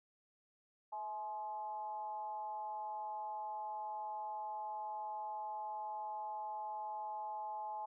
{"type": "tone with frequency modulation", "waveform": "sine", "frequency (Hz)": 850, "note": "G#5", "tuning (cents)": 40, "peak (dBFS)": -40, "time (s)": [0.92, 7.86], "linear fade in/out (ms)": 10, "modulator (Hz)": 199, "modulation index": 0.53, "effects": []}